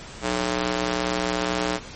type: tone with high-pass filter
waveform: square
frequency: 61.1 Hz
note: B1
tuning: 18 cents flat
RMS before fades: -25 dBFS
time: 0.21-1.8 s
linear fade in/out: 50 ms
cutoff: 310 Hz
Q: 0.67
effects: pink hiss -40 dBFS RMS until 1.95 s + MP3 32 kbps